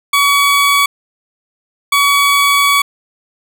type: tone pair in turn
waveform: 20% pulse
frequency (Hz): 1132 / 1132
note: C#6 / C#6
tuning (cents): +36 / +36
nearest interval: unison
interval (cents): 0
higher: neither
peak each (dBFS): -4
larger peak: neither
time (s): 0.13-0.86 / 1.92-2.82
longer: second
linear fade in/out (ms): 5
effects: none

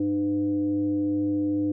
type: tone with frequency modulation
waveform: sine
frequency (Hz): 302.7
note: D#4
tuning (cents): -48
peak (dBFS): -22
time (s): 0-1.72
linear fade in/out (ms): 5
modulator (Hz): 201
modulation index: 0.42
effects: none

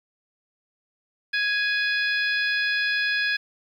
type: harmonic tone with a mistuned harmonic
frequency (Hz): 830.6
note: G#5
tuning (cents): 0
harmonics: 2 / 3 / 4 / 5 / 6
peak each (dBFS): -23 / -28 / -33 / -35 / -33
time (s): 1.33-3.37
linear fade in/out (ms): 10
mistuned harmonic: 4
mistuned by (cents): +35
effects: 9-bit

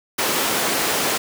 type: high-pass noise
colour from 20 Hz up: pink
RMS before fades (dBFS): -21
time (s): 0.18-1.18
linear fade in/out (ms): 10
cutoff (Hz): 300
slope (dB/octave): 12
effects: none

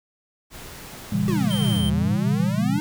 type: noise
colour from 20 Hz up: pink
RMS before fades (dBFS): -39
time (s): 0.5-1.82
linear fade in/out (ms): 50
type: chord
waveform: sine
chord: A# diminished seventh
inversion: none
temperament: just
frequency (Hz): 116.54 / 139.85 / 167.82 / 201.4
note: A#2 / C#3 / E3 / G3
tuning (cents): 0 / +16 / +31 / +47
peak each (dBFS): -27 / -28 / -26 / -22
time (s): 1.12-2.79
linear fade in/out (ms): 5
type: exponential two-way sweep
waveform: square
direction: down then up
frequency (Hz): 392 to 69.9 to 307.8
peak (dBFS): -26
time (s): 1.28-2.8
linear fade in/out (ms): 0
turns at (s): 1.88
type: tone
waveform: square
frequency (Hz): 3136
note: G7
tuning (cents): 0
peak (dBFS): -29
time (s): 1.5-1.9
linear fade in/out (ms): 10
effects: none

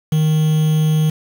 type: tone with quantisation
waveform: triangle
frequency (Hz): 155.56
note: D#3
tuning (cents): 0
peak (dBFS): -10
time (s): 0.12-1.1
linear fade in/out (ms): 5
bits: 5
effects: none

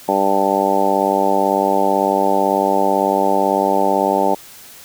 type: harmonic tone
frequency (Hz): 98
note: G2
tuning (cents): 0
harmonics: 2 / 3 / 4 / 5 / 6 / 7 / 8 / 9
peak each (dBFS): -25 / -23 / -22 / -23 / -20 / -24 / -20 / -19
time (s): 0.08-4.35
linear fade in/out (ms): 10
effects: white hiss -40 dBFS RMS until 4.84 s

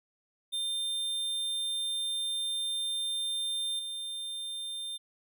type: tone with level steps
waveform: square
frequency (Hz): 3600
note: A7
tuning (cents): +39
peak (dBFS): -31 / -36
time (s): 0.52-4.98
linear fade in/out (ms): 20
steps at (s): 3.79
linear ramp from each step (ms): 2
effects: none

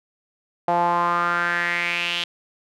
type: tone with band-pass filter sweep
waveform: sawtooth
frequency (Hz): 173.2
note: F3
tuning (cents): -14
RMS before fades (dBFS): -22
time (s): 0.68-2.24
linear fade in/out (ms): 2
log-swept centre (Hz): 760 to 3200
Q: 4.7
effects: none

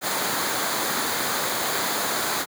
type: noise with comb filter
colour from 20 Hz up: pink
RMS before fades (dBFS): -25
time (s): 0.01-2.46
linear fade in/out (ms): 50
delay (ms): 0.36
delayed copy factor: -0.5
effects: high-pass 200 Hz 12 dB/octave

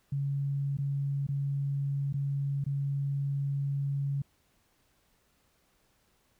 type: tone with dropouts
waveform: sine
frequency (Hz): 139.8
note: C#3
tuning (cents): +15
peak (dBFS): -28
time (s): 0.12-4.22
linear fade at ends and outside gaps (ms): 5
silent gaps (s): 0.771-0.785 / 1.268-1.287 / 2.127-2.14 / 2.641-2.663
effects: pink hiss -70 dBFS RMS until 6.39 s

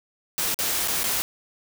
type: noise with dropouts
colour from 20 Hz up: white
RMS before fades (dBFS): -25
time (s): 0.38-1.22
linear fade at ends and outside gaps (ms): 0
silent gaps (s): 0.544-0.589 / 0.876-0.882 / 1.033-1.04
effects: none

